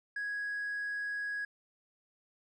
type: tone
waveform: triangle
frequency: 1661.2 Hz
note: G#6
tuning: in tune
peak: -31 dBFS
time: 0.16-1.45 s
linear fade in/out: 5 ms
effects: tanh soft clip ceiling -30 dBFS + resampled to 22050 Hz